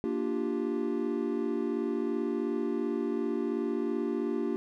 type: chord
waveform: triangle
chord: G minor seventh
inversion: first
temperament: equal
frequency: 233.1 / 293.7 / 349.2 / 392 Hz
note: Bb3 / D4 / F4 / G4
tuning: 0 / 0 / 0 / 0 cents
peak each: -32 dBFS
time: 0.04-4.56 s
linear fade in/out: 0 ms
effects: none